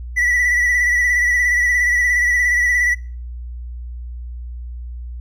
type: tone with vibrato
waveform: triangle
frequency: 1956 Hz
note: B6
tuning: 17 cents flat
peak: -12 dBFS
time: 0.16-2.95 s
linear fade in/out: 20 ms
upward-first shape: sine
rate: 17 Hz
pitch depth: 40 cents each way
effects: noise-tail reverb RT60 0.4 s tail -23 dB re dry + added 60 Hz sine -27 dBFS peak until 5.2 s